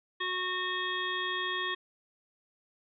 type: harmonic tone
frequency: 366.6 Hz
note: F#4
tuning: 16 cents flat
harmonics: 1 / 3 / 5 / 7 / 9 / 10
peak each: -40 / -36 / -34 / -45 / -37 / -42 dBFS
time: 0.2-1.75 s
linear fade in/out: 10 ms
effects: none